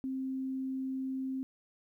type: tone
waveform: sine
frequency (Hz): 263.7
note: C4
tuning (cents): +14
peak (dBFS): -33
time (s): 0.04-1.43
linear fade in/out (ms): 0
effects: 12-bit